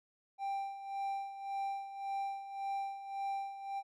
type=tone with tremolo; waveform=triangle; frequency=788 Hz; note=G5; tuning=9 cents sharp; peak=-32 dBFS; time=0.38-3.83 s; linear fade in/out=50 ms; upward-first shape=sine; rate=1.8 Hz; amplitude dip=70%; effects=none